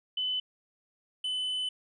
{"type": "tone pair in turn", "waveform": ["sine", "triangle"], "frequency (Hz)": [3016, 3016], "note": ["F#7", "F#7"], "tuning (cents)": [32, 32], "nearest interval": "unison", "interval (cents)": 0, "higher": "neither", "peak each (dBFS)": -28, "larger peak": "neither", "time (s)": [[0.17, 0.4], [1.24, 1.69]], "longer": "second", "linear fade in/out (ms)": 5, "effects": ["resampled to 24000 Hz"]}